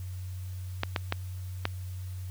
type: clicks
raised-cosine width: 0.3 ms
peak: -11 dBFS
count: 4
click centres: 0.834 / 0.962 / 1.124 / 1.654 s
effects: added 92 Hz sine -35 dBFS peak until 2.3 s + white hiss -55 dBFS RMS until 2.3 s